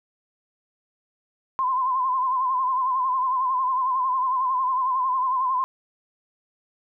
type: tone with vibrato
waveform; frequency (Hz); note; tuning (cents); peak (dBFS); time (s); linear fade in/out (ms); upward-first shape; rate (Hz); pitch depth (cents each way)
sine; 1032; C6; -24; -20; 1.59-5.64; 0; sine; 11; 65
effects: none